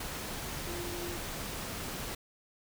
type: tone in noise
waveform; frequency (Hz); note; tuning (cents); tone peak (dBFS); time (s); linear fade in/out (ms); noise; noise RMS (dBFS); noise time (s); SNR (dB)
sine; 349.2; F4; 0; -40; 0.67-1.17; 5; pink; -39; 0-2.15; -4
effects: none